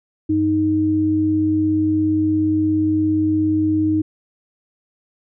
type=tone pair together; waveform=sine; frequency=97.99 / 311.1 Hz; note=G2 / D#4; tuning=0 / 0 cents; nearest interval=octave + minor sixth; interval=2000 cents; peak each=-24 / -15 dBFS; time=0.29-4.02 s; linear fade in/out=10 ms; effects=none